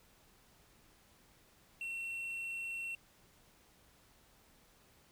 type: tone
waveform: triangle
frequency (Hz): 2715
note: F7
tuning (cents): -50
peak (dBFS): -37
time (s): 1.81-2.95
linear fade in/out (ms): 2
effects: pink hiss -66 dBFS RMS until 5.11 s

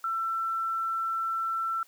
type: tone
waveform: sine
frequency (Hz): 1340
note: E6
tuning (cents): +28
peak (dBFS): -27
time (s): 0.04-1.83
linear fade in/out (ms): 2
effects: white hiss -60 dBFS RMS until 1.87 s + high-pass 300 Hz 12 dB/octave

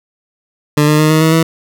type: tone with pitch steps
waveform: 20% pulse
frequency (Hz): 148.9 / 151.59 / 154.33 / 157.12 / 159.96 / 162.85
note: D3 / D#3 / D#3 / D#3 / D#3 / E3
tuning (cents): +24 / -45 / -14 / +17 / +48 / -21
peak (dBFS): -3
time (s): 0.77-1.43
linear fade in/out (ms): 5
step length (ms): 110
effects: none

